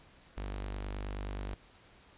sawtooth tone with notch filter, 49.47 Hz, G1, 17 cents sharp, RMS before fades -39 dBFS, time 0.37-1.54 s, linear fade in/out 0 ms, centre 140 Hz, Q 1.5, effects pink hiss -60 dBFS RMS until 2.17 s + resampled to 8000 Hz

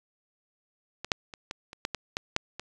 clicks, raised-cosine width 0.2 ms, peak -18 / -6 / -24 / -17 / -25 / -11 / -14 / -12 / -7 / -20 dBFS, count 10, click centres 1.046 / 1.118 / 1.338 / 1.511 / 1.731 / 1.851 / 1.947 / 2.169 / 2.364 / 2.596 s, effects resampled to 24000 Hz + 8-bit

